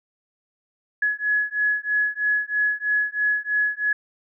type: beating tone pair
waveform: sine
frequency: 1689 / 1692.1 Hz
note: G#6 / G#6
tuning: +29 / +32 cents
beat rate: 3.1 Hz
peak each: -23 dBFS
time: 1.02-3.93 s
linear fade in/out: 5 ms
effects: none